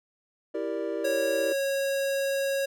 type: chord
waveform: triangle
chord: E half-diminished seventh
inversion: none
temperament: equal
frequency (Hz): 329.6 / 392 / 466.2 / 587.3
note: E4 / G4 / Bb4 / D5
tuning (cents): 0 / 0 / 0 / 0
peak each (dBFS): -32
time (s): 0.54-1.53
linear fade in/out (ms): 10
type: tone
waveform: square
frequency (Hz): 549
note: C#5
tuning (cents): -17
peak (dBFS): -26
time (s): 1.04-2.66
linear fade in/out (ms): 10
effects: none